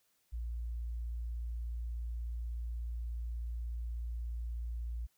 sine tone, 58.27 Hz, A#1, in tune, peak -35 dBFS, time 0.32-5.07 s, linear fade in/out 20 ms, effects tanh soft clip ceiling -31 dBFS + white hiss -75 dBFS RMS until 5.17 s

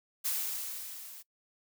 blue noise with level ramp, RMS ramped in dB -31 to -49 dBFS, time 0.24-1.23 s, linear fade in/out 20 ms, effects noise-tail reverb RT60 0.1 s tail -22 dB re dry

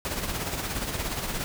pink noise with tremolo, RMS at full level -29 dBFS, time 0.05-1.44 s, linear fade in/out 0 ms, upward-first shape sine, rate 17 Hz, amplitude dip 50%, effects none

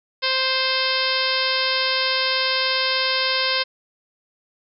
harmonic tone with a mistuned harmonic, 523.3 Hz, C5, in tune, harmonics 1 / 2 / 3 / 4 / 5 / 6 / 7 / 8 / 9 / 10, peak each -28 / -28 / -28 / -28 / -28 / -28 / -28 / -28 / -28 / -28 dBFS, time 0.22-3.64 s, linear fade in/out 20 ms, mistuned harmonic 10, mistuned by -29 cents, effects none

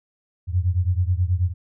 sine beating tone pair, 86.7 / 96 Hz, F2 / G2, -12 / -36 cents, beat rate 9.3 Hz, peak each -20 / -22 dBFS, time 0.47-1.54 s, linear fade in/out 50 ms, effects none

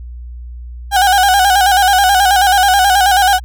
35% pulse tone with vibrato, 772 Hz, G5, 27 cents flat, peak -6 dBFS, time 0.91-3.4 s, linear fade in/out 50 ms, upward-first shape square, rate 9.3 Hz, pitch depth 71 cents each way, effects added 60 Hz sine -26 dBFS peak until 3.44 s

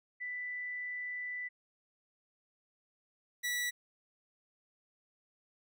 sine / sawtooth tone pair in turn, 1984 / 1949.9 Hz, B6 / B6, +7 / -23 cents, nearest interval unison, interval 30 cents, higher first, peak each -37 / -29 dBFS, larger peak second, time 0.2-1.49 / 3.43-3.71 s, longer first, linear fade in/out 20 ms, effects none

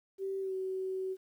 sine tone with pitch glide, 387.2 to 377.7 Hz, G4 to F#4, -21 to +36 cents, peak -33 dBFS, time 0.18-1.17 s, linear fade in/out 50 ms, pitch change -43 cents, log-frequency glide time 0.4-0.54 s, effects 11-bit

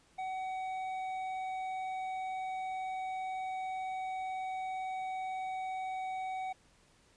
sine tone with hard clipping, 753 Hz, F#5, 30 cents sharp, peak -37 dBFS, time 0.18-6.53 s, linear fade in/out 10 ms, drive 7 dB, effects pink hiss -66 dBFS RMS until 7.16 s + resampled to 22050 Hz

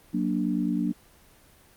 sine chord, Gb augmented, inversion none, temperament equal with one note detuned, 185 / 234.8 / 293.7 Hz, Gb3 / Bb3 / D4, 0 / +13 / 0 cents, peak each -28 dBFS, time 0.13-0.93 s, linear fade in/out 20 ms, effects pink hiss -56 dBFS RMS until 1.76 s + Opus 24 kbps

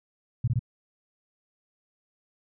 sine tone bursts, 119.9 Hz, A#2, 49 cents sharp, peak -21 dBFS, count 3, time 0.44-0.593 s, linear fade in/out 5 ms, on 37 ms, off 21 ms, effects none

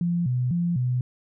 sine tone with vibrato, 147.1 Hz, D3, 3 cents sharp, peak -21 dBFS, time 0.01-1.01 s, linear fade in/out 2 ms, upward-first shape square, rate 2 Hz, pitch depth 280 cents each way, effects none

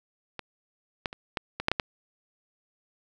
clicks, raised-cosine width 0.3 ms, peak -19 / -12 / -23 / -12 / -15 / -6 / -7 / -9 dBFS, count 8, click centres 0.393 / 1.058 / 1.129 / 1.372 / 1.6 / 1.684 / 1.716 / 1.798 s, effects none

